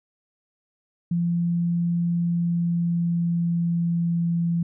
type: tone with pitch glide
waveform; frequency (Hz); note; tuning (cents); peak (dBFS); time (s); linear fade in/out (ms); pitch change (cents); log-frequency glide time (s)
sine; 171.6 to 169.63; F3 to E3; -30 to +50; -20; 1.11-4.63; 5; -20; 2.14-4.25
effects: none